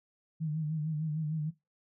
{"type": "tone with vibrato", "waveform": "sine", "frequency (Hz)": 155, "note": "D#3", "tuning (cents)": -6, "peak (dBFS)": -30, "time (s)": [0.4, 1.51], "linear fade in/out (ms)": 20, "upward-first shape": "sine", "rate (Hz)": 6.6, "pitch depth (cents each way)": 60, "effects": ["noise-tail reverb RT60 0.2 s tail -17 dB re dry"]}